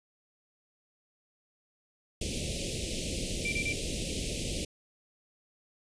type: band-stop noise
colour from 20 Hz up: pink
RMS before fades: -34 dBFS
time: 2.21-4.65 s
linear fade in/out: 5 ms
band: 590 to 2400 Hz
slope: 48 dB/octave
type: tone bursts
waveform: sine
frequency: 2349 Hz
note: D7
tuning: in tune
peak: -30 dBFS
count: 3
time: 3.45-3.726 s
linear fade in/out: 2 ms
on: 72 ms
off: 30 ms
effects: resampled to 22050 Hz